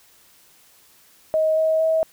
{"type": "tone with pitch steps", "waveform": "sine", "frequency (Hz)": [630, 636.2, 642.5], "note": ["D#5", "D#5", "E5"], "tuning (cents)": [21, 38, -45], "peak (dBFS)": -16, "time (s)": [1.34, 2.03], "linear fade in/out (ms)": 0, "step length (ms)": 230, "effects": ["white hiss -54 dBFS RMS until 2.12 s"]}